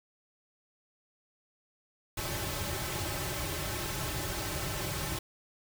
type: noise with comb filter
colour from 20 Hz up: pink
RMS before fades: -35 dBFS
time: 2.17-5.19 s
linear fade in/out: 5 ms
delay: 4.2 ms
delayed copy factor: -1
effects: none